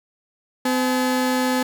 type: tone pair together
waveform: 30% pulse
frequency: 255.1 / 858 Hz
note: C4 / A5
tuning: -44 / -44 cents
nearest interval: octave + major sixth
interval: 2100 cents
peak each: -17 / -22 dBFS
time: 0.65-1.63 s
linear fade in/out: 5 ms
effects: none